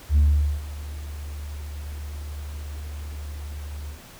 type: tone with ADSR envelope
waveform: sine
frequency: 73.42 Hz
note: D2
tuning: in tune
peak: -11 dBFS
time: 0.09-4 s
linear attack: 78 ms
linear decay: 440 ms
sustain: -20 dB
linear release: 120 ms
effects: tanh soft clip ceiling -12 dBFS + pink hiss -46 dBFS RMS until 4.19 s